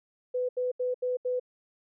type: tone bursts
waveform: sine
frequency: 500 Hz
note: B4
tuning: 21 cents sharp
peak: -26 dBFS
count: 5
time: 0.34-1.398 s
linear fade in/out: 10 ms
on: 150 ms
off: 77 ms
effects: none